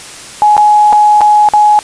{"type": "tone with dropouts", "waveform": "sine", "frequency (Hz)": 840, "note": "G#5", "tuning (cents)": 19, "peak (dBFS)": -3, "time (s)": [0.42, 1.79], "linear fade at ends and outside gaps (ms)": 0, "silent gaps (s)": [[0.567, 0.578], [0.926, 0.93], [1.208, 1.215], [1.488, 1.536]], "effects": ["white hiss -29 dBFS RMS until 1.83 s", "resampled to 22050 Hz"]}